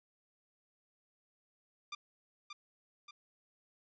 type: tone with echo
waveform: 15% pulse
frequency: 1192 Hz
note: D6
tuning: 25 cents sharp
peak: -34 dBFS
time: 1.92-1.95 s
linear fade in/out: 5 ms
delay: 580 ms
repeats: 2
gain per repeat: -5 dB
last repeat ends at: 3.11 s
effects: resampled to 16000 Hz